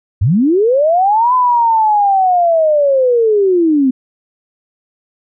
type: linear two-way sweep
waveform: sine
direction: up then down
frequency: 81.2 to 1018 to 251.2 Hz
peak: -8 dBFS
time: 0.21-3.91 s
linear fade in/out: 10 ms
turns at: 1.34 s
effects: none